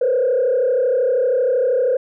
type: tone with frequency modulation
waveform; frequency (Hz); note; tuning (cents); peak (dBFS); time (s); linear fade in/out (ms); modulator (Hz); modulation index
sine; 507; B4; +45; -13; 0.01-1.97; 5; 32.8; 1.1
effects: tanh soft clip ceiling -10 dBFS